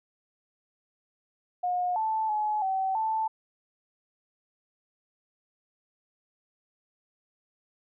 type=tone with pitch steps; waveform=sine; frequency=719 / 878 / 849 / 765 / 881 Hz; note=F#5 / A5 / G#5 / G5 / A5; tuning=-50 / -4 / +38 / -42 / +2 cents; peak=-25 dBFS; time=1.63-3.28 s; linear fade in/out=10 ms; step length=330 ms; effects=none